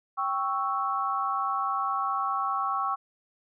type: chord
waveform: sine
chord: C# diminished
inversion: second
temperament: equal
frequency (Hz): 784 / 1108.7 / 1318.5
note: G5 / C#6 / E6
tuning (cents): 0 / 0 / 0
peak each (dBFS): -32 / -28 / -31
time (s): 0.17-2.96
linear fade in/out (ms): 20
effects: none